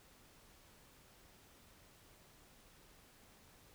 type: silence
effects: pink hiss -64 dBFS RMS until 3.74 s